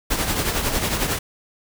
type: noise with tremolo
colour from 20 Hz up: pink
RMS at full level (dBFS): -20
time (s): 0.1-1.19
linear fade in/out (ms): 10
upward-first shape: triangle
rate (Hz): 11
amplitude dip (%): 60
effects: none